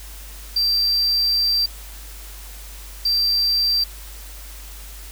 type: tone bursts at uneven times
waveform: triangle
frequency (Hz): 4699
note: D8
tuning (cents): 0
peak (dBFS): -15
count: 2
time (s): 0.56-1.66 / 3.05-3.84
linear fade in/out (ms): 5
effects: added 50 Hz sine -36 dBFS peak until 5.11 s + white hiss -41 dBFS RMS until 5.11 s